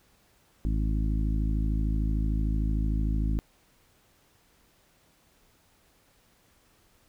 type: harmonic tone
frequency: 53.3 Hz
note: G#1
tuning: 46 cents sharp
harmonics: 1 / 2 / 3 / 4 / 5 / 6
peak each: -25 / -34 / -35 / -37 / -37 / -42 dBFS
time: 0.65-3.39 s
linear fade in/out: 0 ms
effects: pink hiss -64 dBFS RMS until 7.08 s